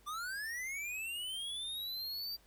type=linear sweep; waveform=square; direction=up; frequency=1160 to 4699 Hz; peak=-39 dBFS; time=0.06-2.37 s; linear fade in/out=20 ms; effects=added 50 Hz sine -66 dBFS peak until 2.46 s + pink hiss -67 dBFS RMS until 2.46 s